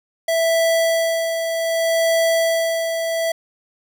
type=tone with tremolo; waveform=square; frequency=659.3 Hz; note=E5; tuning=in tune; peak=-15 dBFS; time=0.28-3.32 s; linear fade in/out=5 ms; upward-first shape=sine; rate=0.65 Hz; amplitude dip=50%; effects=9-bit